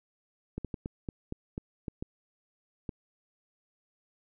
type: clicks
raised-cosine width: 3 ms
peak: -22 dBFS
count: 10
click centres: 0.58 / 0.647 / 0.742 / 0.859 / 1.088 / 1.324 / 1.579 / 1.882 / 2.025 / 2.892 s
effects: none